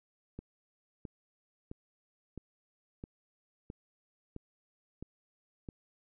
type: click train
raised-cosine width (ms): 3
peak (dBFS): -29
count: 9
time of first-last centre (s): 0.39-5.688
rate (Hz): 1.51
effects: none